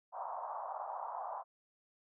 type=band-pass noise; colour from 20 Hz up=pink; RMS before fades=-42 dBFS; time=0.12-1.44 s; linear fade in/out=50 ms; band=670 to 1100 Hz; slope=48 dB/octave; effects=none